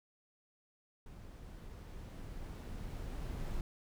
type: noise with level ramp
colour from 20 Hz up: brown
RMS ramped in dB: -51 to -40 dBFS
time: 1.06-3.61 s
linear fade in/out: 2 ms
effects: none